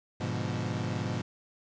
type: chord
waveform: 30% pulse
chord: G# diminished seventh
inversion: none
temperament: equal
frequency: 103.83 / 123.47 / 146.83 / 174.61 Hz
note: G#2 / B2 / D3 / F3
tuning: 0 / 0 / 0 / 0 cents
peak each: -32 / -32 / -36 / -35 dBFS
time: 0.2-1.22 s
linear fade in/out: 10 ms
effects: resampled to 16000 Hz + 9-bit